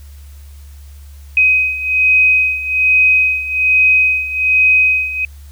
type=beating tone pair; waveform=sine; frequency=2519 / 2520.2 Hz; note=D#7 / D#7; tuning=+21 / +22 cents; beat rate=1.2 Hz; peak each=-15 / -11 dBFS; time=1.37-5.25 s; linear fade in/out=2 ms; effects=added 71 Hz sine -33 dBFS peak until 5.51 s + white hiss -49 dBFS RMS until 5.51 s